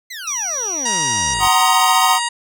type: exponential sweep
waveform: 20% pulse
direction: down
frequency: 2111 to 41.16 Hz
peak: -23 dBFS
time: 0.1-1.48 s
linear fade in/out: 10 ms
type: tone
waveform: sine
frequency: 5800 Hz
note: F#8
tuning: 35 cents flat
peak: -20 dBFS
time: 0.27-1.34 s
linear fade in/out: 5 ms
type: harmonic tone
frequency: 947 Hz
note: A#5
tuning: 27 cents sharp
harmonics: 1 / 2 / 3 / 4 / 5 / 7 / 8 / 9 / 10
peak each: -22 / -25 / -27 / -28 / -29 / -30 / -31 / -32 / -32 dBFS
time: 0.85-2.29 s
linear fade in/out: 10 ms
type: chord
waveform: square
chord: C half-diminished seventh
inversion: second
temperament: equal with one note detuned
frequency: 749.5 / 932.3 / 1046.5 / 1244.5 Hz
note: Gb5 / Bb5 / C6 / Eb6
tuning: +22 / 0 / 0 / 0 cents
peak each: -19 dBFS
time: 1.39-2.2 s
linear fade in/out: 50 ms
effects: none